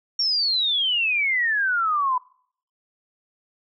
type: exponential sweep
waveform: sine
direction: down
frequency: 5588 to 987.8 Hz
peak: -19 dBFS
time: 0.19-2.18 s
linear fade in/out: 5 ms
effects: noise-tail reverb RT60 0.6 s tail -25 dB re dry